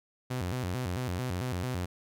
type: tone with vibrato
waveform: sawtooth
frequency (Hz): 106.7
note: G#2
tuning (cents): +47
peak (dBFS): -27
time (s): 0.3-1.86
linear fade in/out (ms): 10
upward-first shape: square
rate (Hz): 4.5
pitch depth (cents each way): 300
effects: none